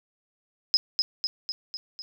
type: tone with echo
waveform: sine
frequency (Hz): 5090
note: D#8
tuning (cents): +39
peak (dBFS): -16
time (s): 0.74-0.77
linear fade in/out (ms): 0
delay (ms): 250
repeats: 5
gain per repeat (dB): -4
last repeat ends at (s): 2.02
effects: none